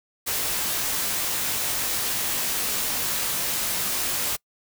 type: noise with comb filter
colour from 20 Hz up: white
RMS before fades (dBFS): -26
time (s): 0.26-4.37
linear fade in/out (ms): 20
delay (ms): 18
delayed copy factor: -0.5
effects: noise-tail reverb RT60 0.1 s tail -25 dB re dry